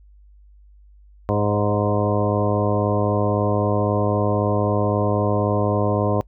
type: harmonic tone with a mistuned harmonic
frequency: 103.83 Hz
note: G#2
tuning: in tune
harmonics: 1 / 2 / 3 / 4 / 5 / 6 / 7 / 9 / 10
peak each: -22 / -26 / -27 / -26 / -25 / -26 / -29 / -31 / -30 dBFS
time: 1.29-6.21 s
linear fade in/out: 0 ms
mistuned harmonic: 6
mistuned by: -16 cents
effects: noise-tail reverb RT60 0.1 s tail -24 dB re dry + added 50 Hz sine -46 dBFS peak until 6.27 s